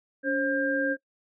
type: tone cluster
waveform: sine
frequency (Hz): 283.4 / 533 / 1598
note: C#4 / C5 / G6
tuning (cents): +38 / +32 / +33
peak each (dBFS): -28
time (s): 0.23-0.97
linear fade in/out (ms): 50
effects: noise-tail reverb RT60 0.1 s tail -20 dB re dry